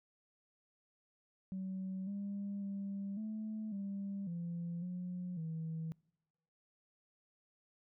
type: tone with pitch steps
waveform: sine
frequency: 189 / 200.5 / 197.9 / 216.5 / 198 / 171.1 / 179.8 / 161.5 Hz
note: F#3 / G3 / G3 / A3 / G3 / F3 / F#3 / E3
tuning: +37 / +39 / +17 / -28 / +18 / -35 / -49 / -35 cents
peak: -37 dBFS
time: 1.52-5.92 s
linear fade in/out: 0 ms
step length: 550 ms
effects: noise-tail reverb RT60 0.9 s tail -26 dB re dry + tanh soft clip ceiling -35 dBFS